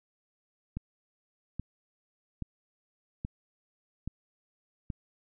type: click train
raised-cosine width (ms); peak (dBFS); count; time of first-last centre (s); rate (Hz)
5; -22; 6; 0.77-4.902; 1.21
effects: none